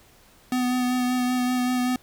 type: tone with vibrato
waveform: square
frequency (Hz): 250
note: B3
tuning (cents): +21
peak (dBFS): -22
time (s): 0.52-1.96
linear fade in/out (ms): 2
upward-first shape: sine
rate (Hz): 5.2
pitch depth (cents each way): 17
effects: pink hiss -55 dBFS RMS until 2.02 s